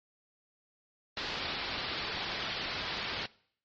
white low-pass noise, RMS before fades -37 dBFS, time 1.17-3.26 s, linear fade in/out 2 ms, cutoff 4700 Hz, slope 48 dB/octave, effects noise-tail reverb RT60 0.6 s tail -22 dB re dry + MP3 32 kbps

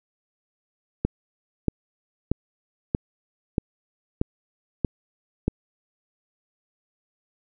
click train, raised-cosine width 3 ms, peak -8 dBFS, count 8, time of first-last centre 1.05-5.48 s, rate 1.58 Hz, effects none

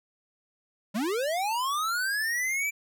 square linear sweep, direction up, 185 to 2349 Hz, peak -27 dBFS, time 0.94-2.71 s, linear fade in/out 20 ms, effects none

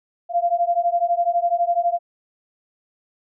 sine beating tone pair, 686 / 698 Hz, F5 / F5, -31 / -1 cents, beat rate 12 Hz, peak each -20 dBFS, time 0.29-1.99 s, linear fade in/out 50 ms, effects none

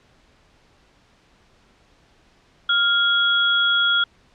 sine tone pair together, 1400 / 3330 Hz, F6 / G#7, +4 / +4 cents, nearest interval octave + minor third, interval 1500 cents, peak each -18 dBFS, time 2.69-4.04 s, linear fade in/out 5 ms, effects pink hiss -57 dBFS RMS until 4.34 s + low-pass 5000 Hz 12 dB/octave

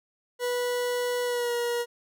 40% pulse tone with pitch glide, 490 to 477.4 Hz, B4 to A#4, -14 to +41 cents, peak -25 dBFS, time 0.39-1.86 s, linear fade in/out 50 ms, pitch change -45 cents, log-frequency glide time 1.24-1.53 s, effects none

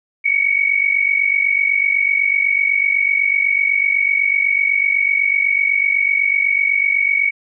sine tone pair together, 2217 / 2265 Hz, C#7 / C#7, 0 / +37 cents, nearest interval unison, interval 37 cents, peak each -16 dBFS, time 0.24-7.31 s, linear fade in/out 20 ms, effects none

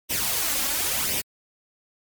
white noise with flanger, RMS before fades -25 dBFS, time 0.09-1.22 s, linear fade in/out 20 ms, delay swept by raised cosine 0.34 to 3.74 ms, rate 0.94 Hz, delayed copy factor +0.6, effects MP3 96 kbps

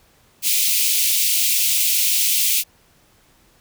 white high-pass noise, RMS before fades -18 dBFS, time 0.42-2.64 s, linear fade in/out 50 ms, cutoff 2300 Hz, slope 48 dB/octave, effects pink hiss -56 dBFS RMS until 3.6 s

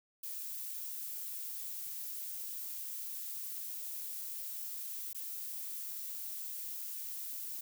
violet noise with dropouts, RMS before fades -42 dBFS, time 0.23-7.61 s, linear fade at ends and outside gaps 5 ms, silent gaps 5.131-5.146 s, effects none

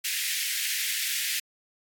pink high-pass noise, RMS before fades -29 dBFS, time 0.04-1.4 s, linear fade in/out 10 ms, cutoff 1800 Hz, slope 48 dB/octave, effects AAC 64 kbps

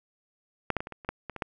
clicks, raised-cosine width 0.5 ms, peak -10 / -12 / -18 / -23 / -25 / -30 / -14 / -21 / -23 / -14 dBFS, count 10, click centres 0.703 / 0.767 / 0.805 / 0.871 / 0.923 / 1.048 / 1.09 / 1.297 / 1.363 / 1.422 s, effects none

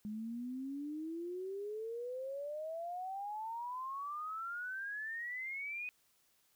sine exponential sweep, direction up, 207.7 to 2509 Hz, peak -39 dBFS, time 0.05-5.89 s, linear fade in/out 0 ms, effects white hiss -73 dBFS RMS until 6.55 s

